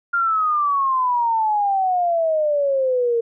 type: exponential sweep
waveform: sine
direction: down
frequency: 1407 to 458.6 Hz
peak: -16 dBFS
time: 0.13-3.21 s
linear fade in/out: 10 ms
effects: none